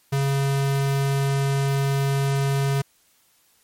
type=tone; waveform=square; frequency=138.1 Hz; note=C#3; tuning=6 cents flat; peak=-20 dBFS; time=0.12-2.82 s; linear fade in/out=10 ms; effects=white hiss -61 dBFS RMS until 3.63 s + MP3 64 kbps